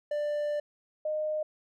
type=tone pair in turn; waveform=triangle / sine; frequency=591 / 614.2 Hz; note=D5 / D#5; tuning=+11 / -23 cents; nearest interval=minor second; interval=66 cents; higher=second; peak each=-26 / -28 dBFS; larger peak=first; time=0.11-0.6 / 1.05-1.43 s; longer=first; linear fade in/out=5 ms; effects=none